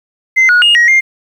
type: tone with pitch steps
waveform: sine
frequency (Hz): 2068 / 1453 / 2850 / 1896 / 2112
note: C7 / F#6 / F7 / A#6 / C7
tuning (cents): -21 / -32 / +34 / +29 / +16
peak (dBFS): -3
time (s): 0.36-1.01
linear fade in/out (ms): 20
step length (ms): 130
effects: tanh soft clip ceiling -3 dBFS + 7-bit